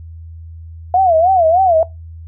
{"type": "tone with vibrato", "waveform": "sine", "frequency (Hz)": 700, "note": "F5", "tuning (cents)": 4, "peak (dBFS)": -8, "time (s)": [0.94, 1.83], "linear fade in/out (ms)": 2, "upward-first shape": "sine", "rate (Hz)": 3.3, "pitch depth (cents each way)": 170, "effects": ["noise-tail reverb RT60 0.2 s tail -19 dB re dry", "added 82 Hz sine -30 dBFS peak until 2.27 s"]}